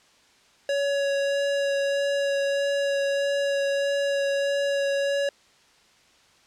square tone with vibrato, 560 Hz, C#5, 18 cents sharp, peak -23 dBFS, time 0.69-5.29 s, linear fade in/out 2 ms, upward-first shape sine, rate 1.6 Hz, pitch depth 9 cents each way, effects white hiss -58 dBFS RMS until 6.46 s + low-pass 6000 Hz 12 dB/octave

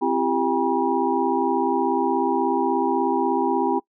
sine tone cluster, 262.5 / 338.7 / 395.2 / 806 / 962 Hz, C4 / E4 / G4 / G5 / B5, +6 / +47 / +14 / +48 / -46 cents, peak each -25 dBFS, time 0.01-3.8 s, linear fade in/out 20 ms, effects noise-tail reverb RT60 0.1 s tail -23 dB re dry

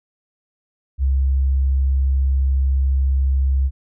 sine tone, 67.1 Hz, C2, 44 cents sharp, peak -14 dBFS, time 0.98-3.71 s, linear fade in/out 50 ms, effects none

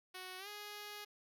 5% pulse tone with pitch glide, 370 to 415.3 Hz, F#4 to G#4, 0 to 0 cents, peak -35 dBFS, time 0.14-1.05 s, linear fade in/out 10 ms, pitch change +200 cents, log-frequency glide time 0.38-0.48 s, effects none

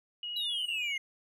sine tone with vibrato, 2891 Hz, F#7, 41 cents flat, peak -35 dBFS, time 0.23-0.97 s, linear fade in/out 2 ms, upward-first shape sine, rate 15 Hz, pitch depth 11 cents each way
triangle exponential sweep, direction down, 3970 to 2091 Hz, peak -31 dBFS, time 0.36-0.98 s, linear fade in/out 5 ms
effects none

